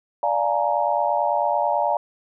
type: chord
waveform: sine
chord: Bb dominant seventh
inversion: first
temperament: equal with one note detuned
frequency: 587.3 / 698.5 / 843.2 / 932.3 Hz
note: D5 / F5 / Ab5 / Bb5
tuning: 0 / 0 / +26 / 0 cents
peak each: -24 dBFS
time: 0.23-1.97 s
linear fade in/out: 2 ms
effects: none